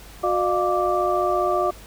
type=tone cluster; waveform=sine; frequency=363.4 / 607 / 702 / 1171 Hz; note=F#4 / D#5 / F5 / D6; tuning=-31 / -43 / +9 / -5 cents; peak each=-24 dBFS; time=0.23-1.71 s; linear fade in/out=10 ms; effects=added 50 Hz sine -44 dBFS peak until 1.86 s + pink hiss -45 dBFS RMS until 1.86 s